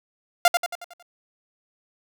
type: tone with echo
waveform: sawtooth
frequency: 698.5 Hz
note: F5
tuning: in tune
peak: -8 dBFS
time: 0.45-0.48 s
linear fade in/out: 2 ms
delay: 91 ms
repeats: 6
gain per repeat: -6 dB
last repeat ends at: 1.026 s
effects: none